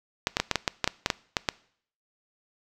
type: clicks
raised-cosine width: 0.2 ms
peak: -5 dBFS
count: 12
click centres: 0.271 / 0.369 / 0.4 / 0.513 / 0.557 / 0.678 / 0.843 / 0.876 / 1.061 / 1.102 / 1.368 / 1.488 s
effects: noise-tail reverb RT60 0.6 s tail -22 dB re dry